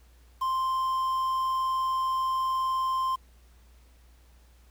triangle tone with quantisation, 1046.5 Hz, C6, in tune, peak -23 dBFS, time 0.41-3.16 s, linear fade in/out 10 ms, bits 8, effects added 60 Hz sine -54 dBFS peak until 4.7 s + pink hiss -64 dBFS RMS until 4.7 s

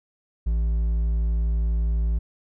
triangle tone with hard clipping, 56.1 Hz, A1, 34 cents sharp, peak -21 dBFS, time 0.46-2.19 s, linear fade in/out 10 ms, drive 7 dB, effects none

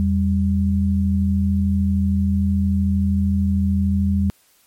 sine tone pair together, 83.81 / 197 Hz, E2 / G3, +29 / +9 cents, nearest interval octave + minor third, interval 1480 cents, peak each -18 dBFS, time 0-4.3 s, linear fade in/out 0 ms, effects white hiss -57 dBFS RMS until 4.66 s + MP3 64 kbps

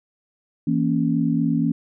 sine chord, A# diminished, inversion second, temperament equal, 164.81 / 233.1 / 277.2 Hz, E3 / A#3 / C#4, 0 / 0 / 0 cents, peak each -22 dBFS, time 0.67-1.72 s, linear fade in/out 5 ms, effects none

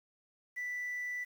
sine tone, 1975.5 Hz, B6, in tune, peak -34 dBFS, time 0.56-1.25 s, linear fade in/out 20 ms, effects tanh soft clip ceiling -32 dBFS + 10-bit

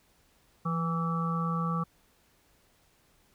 harmonic tone with a mistuned harmonic, 164.4 Hz, E3, 4 cents flat, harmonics 1 / 3 / 5 / 7 / 8, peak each -29 / -41 / -44 / -33 / -38 dBFS, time 0.65-1.84 s, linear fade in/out 10 ms, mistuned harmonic 1, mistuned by +40 cents, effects pink hiss -66 dBFS RMS until 3.34 s

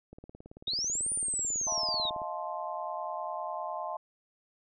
click train, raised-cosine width 2 ms, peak -34 dBFS, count 39, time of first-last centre 0.13-2.218 s, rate 18.2 Hz
sine linear two-way sweep, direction up then down, 3600 to 9397 to 3600 Hz, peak -29 dBFS, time 0.67-2.1 s, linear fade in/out 5 ms, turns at 1.12 s
sine chord, F dominant seventh, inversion third, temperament just, 628.6 / 698.5 / 873.1 / 1047.7 Hz, Eb5 / F5 / A5 / C6, +18 / 0 / -14 / +2 cents, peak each -39 dBFS, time 1.67-3.97 s, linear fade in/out 5 ms
effects none

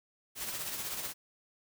white noise with tremolo, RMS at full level -36 dBFS, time 0.35-1.14 s, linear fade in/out 50 ms, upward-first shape triangle, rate 16 Hz, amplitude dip 50%, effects none

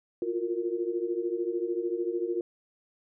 sine tone cluster, 344.2 / 357.6 / 464 Hz, F4 / F4 / A#4, -25 / +41 / -8 cents, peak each -32 / -31 / -34 dBFS, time 0.22-2.41 s, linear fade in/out 2 ms, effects none

